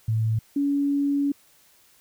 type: tone pair in turn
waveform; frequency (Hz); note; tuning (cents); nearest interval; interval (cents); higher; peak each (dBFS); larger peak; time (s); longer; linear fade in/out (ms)
sine; 111 / 283; A2 / C#4; +16 / +36; octave + major third; 1620; second; -20; neither; 0.08-0.39 / 0.56-1.32; second; 5
effects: white hiss -58 dBFS RMS until 2 s